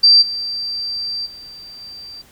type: tone with level steps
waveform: sine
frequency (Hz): 4690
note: D8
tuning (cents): -3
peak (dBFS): -6 / -21 / -34 / -32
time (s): 0.03-2.22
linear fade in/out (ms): 10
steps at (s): 0.21 / 1.25 / 1.8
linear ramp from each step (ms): 20
effects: pink hiss -49 dBFS RMS until 2.31 s

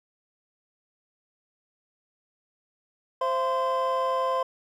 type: tone cluster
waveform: triangle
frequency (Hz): 524 / 677 / 1035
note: C5 / E5 / C6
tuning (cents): +2 / +46 / -19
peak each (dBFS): -25 / -30 / -24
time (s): 3.21-4.43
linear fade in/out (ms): 5
effects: tanh soft clip ceiling -12 dBFS

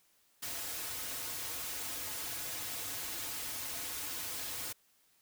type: noise with comb filter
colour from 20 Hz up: white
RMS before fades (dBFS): -40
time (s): 0.42-4.73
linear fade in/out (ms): 10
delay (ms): 5.1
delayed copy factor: -0.95
effects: white hiss -70 dBFS RMS until 5.21 s

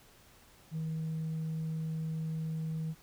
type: tone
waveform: sine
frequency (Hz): 159.4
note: D#3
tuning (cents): +42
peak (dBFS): -31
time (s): 0.71-2.95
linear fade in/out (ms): 50
effects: tanh soft clip ceiling -31 dBFS + pink hiss -60 dBFS RMS until 3.02 s

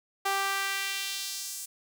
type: tone with high-pass filter sweep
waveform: sawtooth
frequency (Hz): 392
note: G4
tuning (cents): 0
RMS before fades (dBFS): -32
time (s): 0.25-1.66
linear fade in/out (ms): 10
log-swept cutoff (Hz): 800 to 8100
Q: 1.3
effects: none

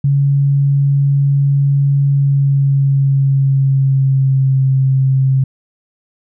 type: tone with pitch glide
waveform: sine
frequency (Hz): 140 to 133.37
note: C#3 to C3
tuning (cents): +18 to +34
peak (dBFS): -9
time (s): 0.04-5.44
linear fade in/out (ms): 5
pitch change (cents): -84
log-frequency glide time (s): 2.07-4.64
effects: none

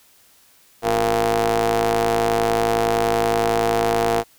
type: ring-modulated tone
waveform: sawtooth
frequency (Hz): 110.5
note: A2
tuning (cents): +8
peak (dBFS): -10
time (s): 0.82-4.24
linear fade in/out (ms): 50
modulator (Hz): 578
effects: white hiss -54 dBFS RMS until 4.38 s

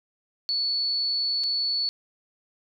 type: tone with dropouts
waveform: sine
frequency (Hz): 4435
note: C#8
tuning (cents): 0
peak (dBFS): -23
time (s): 0.49-1.89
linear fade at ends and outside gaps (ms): 0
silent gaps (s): 1.436-1.439
effects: none

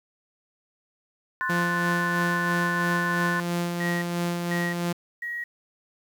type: chord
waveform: sine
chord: F# diminished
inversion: second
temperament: equal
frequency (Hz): 1046.5 / 1480 / 1760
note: C6 / F#6 / A6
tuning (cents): 0 / 0 / 0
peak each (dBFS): -29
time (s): 1.41-3.4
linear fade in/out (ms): 0
type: tone with tremolo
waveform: sawtooth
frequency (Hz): 173.3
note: F3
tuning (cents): -13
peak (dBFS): -20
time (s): 1.49-4.93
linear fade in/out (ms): 10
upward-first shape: sine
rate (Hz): 3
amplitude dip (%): 35
type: tone bursts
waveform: sine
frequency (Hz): 1900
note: A#6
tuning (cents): +33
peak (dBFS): -29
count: 3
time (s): 3.8-5.44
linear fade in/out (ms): 5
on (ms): 220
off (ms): 490
effects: 9-bit

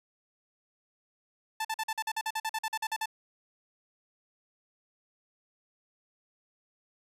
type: tone bursts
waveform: sawtooth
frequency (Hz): 880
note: A5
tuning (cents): 0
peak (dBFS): -26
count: 16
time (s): 1.6-3.058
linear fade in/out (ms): 5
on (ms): 48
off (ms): 46
effects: resampled to 32000 Hz

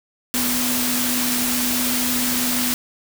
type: tone in noise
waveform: sine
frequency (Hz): 246.9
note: B3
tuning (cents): 0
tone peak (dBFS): -24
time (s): 0.34-2.74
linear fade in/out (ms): 0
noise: white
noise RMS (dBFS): -22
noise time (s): 0.34-2.74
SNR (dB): -5
effects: none

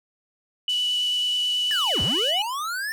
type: tone with vibrato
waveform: sine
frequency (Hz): 2960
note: F#7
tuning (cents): 0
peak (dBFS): -21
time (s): 0.68-2.42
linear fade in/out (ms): 2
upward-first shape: triangle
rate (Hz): 9.2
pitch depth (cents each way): 12
type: band-pass noise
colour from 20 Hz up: pink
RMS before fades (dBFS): -40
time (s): 0.69-2.31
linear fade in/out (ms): 5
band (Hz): 3500 to 9900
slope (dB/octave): 24
type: linear two-way sweep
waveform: square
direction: down then up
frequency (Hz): 1800 to 67.7 to 1800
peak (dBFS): -27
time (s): 1.71-2.92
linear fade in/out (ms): 0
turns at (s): 2.02
effects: none

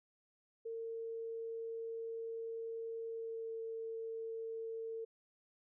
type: tone with pitch glide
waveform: sine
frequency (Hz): 455.1 to 451.4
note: A#4 to A4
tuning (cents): -42 to +44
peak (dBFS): -40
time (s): 0.65-5.05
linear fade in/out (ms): 10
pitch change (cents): -14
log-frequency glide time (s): 3.08-3.55
effects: none

